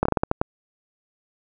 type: slowing click train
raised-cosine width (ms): 1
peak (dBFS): -5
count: 8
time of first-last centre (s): 0.03-0.415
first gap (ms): 24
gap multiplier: 1.27
effects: none